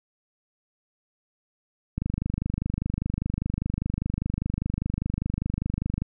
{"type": "click train", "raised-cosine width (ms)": 5, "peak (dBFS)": -14, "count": 102, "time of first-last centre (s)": [1.98, 6.02], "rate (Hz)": 25, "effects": []}